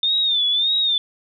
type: tone with vibrato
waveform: sine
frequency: 3600 Hz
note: A7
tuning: 39 cents sharp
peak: -16 dBFS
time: 0.03-0.98 s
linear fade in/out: 2 ms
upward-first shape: sine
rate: 1.7 Hz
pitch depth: 100 cents each way
effects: none